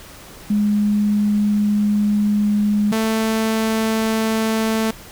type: tone pair in turn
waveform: sine / sawtooth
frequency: 207.7 / 221.5 Hz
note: G#3 / A3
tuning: 0 / +12 cents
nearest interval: minor second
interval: 112 cents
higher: second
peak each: -14 / -13 dBFS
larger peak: second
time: 0.5-2.92 / 2.92-4.91 s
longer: first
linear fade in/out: 5 ms
effects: pink hiss -40 dBFS RMS until 5.11 s